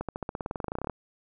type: accelerating click train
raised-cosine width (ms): 1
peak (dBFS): -18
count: 20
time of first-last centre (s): 0.01-0.897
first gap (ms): 77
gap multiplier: 0.94
effects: none